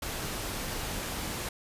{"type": "noise", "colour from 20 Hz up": "pink", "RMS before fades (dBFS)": -35, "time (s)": [0.02, 1.49], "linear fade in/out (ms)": 5, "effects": ["resampled to 32000 Hz"]}